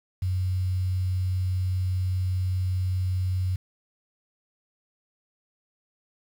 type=tone with quantisation; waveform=sine; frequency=92.5 Hz; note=F#2; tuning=in tune; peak=-23 dBFS; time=0.22-3.56 s; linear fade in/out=5 ms; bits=8; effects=none